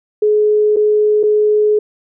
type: tone with dropouts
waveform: sine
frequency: 422.9 Hz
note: G#4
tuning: 31 cents sharp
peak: -9 dBFS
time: 0.22-1.79 s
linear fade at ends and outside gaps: 5 ms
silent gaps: 0.762-0.767 / 1.231-1.235 s
effects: none